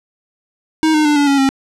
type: tone with pitch steps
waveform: square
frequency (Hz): 315.6 / 305.9 / 296.5 / 287.4 / 278.6 / 270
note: D#4 / D#4 / D4 / D4 / C#4 / C#4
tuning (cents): +25 / -29 / +17 / -37 / +9 / -45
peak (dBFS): -11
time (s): 0.83-1.49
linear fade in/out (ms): 0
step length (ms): 110
effects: low-pass 8000 Hz 12 dB/octave + 8-bit